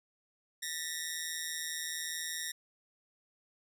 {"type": "ring-modulated tone", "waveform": "10% pulse", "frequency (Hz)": 1864.7, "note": "A#6", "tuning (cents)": 0, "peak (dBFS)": -24, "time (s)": [0.62, 2.52], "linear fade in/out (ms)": 10, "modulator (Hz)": 80.5, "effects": []}